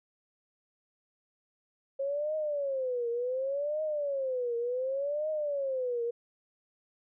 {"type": "tone with vibrato", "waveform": "sine", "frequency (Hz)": 540, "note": "C#5", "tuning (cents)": -45, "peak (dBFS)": -29, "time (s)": [1.99, 6.11], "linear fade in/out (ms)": 10, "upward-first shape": "triangle", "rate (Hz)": 0.68, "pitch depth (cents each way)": 260, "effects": []}